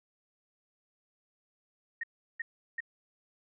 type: tone bursts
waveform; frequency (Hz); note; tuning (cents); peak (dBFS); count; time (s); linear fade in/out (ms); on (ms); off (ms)
sine; 1856; A#6; -8; -32; 3; 2.01-2.805; 5; 25; 360
effects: none